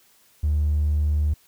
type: tone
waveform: triangle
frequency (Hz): 75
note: D2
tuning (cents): +37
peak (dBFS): -15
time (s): 0.43-1.34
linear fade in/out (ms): 10
effects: tanh soft clip ceiling -15 dBFS + white hiss -58 dBFS RMS until 1.47 s